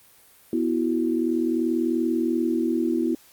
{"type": "chord", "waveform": "sine", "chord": "B suspended fourth", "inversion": "none", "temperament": "equal", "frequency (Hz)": [246.9, 329.6, 370], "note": ["B3", "E4", "F#4"], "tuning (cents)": [0, 0, 0], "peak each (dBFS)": [-25, -23, -29], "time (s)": [0.53, 3.15], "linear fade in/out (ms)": 2, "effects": ["white hiss -54 dBFS RMS until 3.32 s", "Opus 32 kbps"]}